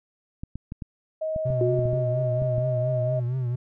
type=clicks; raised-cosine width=5 ms; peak=-21 dBFS; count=11; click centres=0.435 / 0.556 / 0.721 / 0.822 / 1.362 / 1.504 / 1.791 / 1.856 / 1.932 / 2.421 / 2.582 s
type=tone with pitch glide; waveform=sine; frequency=631 to 626.3 Hz; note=D#5 to D#5; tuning=+24 to +11 cents; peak=-25 dBFS; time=1.21-3.2 s; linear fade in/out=10 ms; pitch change=-13 cents; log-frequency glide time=1.36-1.96 s
type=tone with vibrato; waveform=triangle; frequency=125.5 Hz; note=B2; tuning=28 cents sharp; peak=-22 dBFS; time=1.45-3.56 s; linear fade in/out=10 ms; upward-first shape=triangle; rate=4.3 Hz; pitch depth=100 cents each way
type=tone with exponential decay; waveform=sine; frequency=364.5 Hz; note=F#4; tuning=26 cents flat; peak=-19 dBFS; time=1.61-2.58 s; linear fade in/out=1 ms; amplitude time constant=210 ms
effects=none